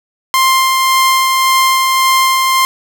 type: tone with tremolo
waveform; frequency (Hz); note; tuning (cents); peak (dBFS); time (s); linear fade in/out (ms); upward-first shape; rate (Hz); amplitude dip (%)
sawtooth; 1052; C6; +9; -4; 0.34-2.65; 0; sine; 1.8; 25
effects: none